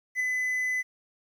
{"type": "tone with ADSR envelope", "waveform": "triangle", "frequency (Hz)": 2010, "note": "B6", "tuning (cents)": 30, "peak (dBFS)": -21, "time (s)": [0.15, 0.83], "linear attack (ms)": 51, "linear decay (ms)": 4, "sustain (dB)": -3, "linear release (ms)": 26, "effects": ["10-bit"]}